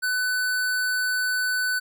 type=tone; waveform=square; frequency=1500 Hz; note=F#6; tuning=23 cents sharp; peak=-23 dBFS; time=0.02-1.8 s; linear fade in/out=20 ms; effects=none